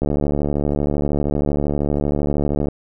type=click train; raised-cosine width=2 ms; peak=-7 dBFS; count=195; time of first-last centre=0.02-2.685 s; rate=72.8 Hz; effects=none